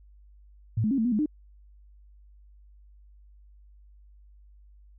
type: tone with pitch steps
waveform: sine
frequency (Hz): 110.8 / 215 / 273.2 / 223 / 245.6 / 211.3 / 302.4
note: A2 / A3 / C#4 / A3 / B3 / G#3 / D#4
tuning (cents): +13 / -40 / -25 / +23 / -9 / +30 / -49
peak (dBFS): -22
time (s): 0.77-1.26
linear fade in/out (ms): 5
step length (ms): 70
effects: added 50 Hz sine -51 dBFS peak until 4.98 s